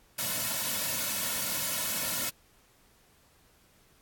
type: noise with comb filter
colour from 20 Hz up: white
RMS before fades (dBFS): -31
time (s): 0.18-2.3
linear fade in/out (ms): 10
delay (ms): 2.5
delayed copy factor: -0.9
effects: pink hiss -63 dBFS RMS until 4.01 s + AAC 64 kbps